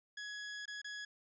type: tone with dropouts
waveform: sawtooth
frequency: 1677 Hz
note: G#6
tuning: 16 cents sharp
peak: -39 dBFS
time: 0.17-1.05 s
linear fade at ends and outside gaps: 5 ms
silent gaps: 0.656-0.678 / 0.817-0.844 s
effects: resampled to 16000 Hz